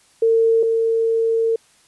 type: tone pair in turn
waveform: sine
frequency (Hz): 453.4 / 453.4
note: A#4 / A#4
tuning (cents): -48 / -48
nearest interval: unison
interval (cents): 0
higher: neither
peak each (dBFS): -12 / -15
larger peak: first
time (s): 0.22-0.63 / 0.63-1.56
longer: second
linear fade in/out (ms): 5
effects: white hiss -55 dBFS RMS until 1.87 s + resampled to 24000 Hz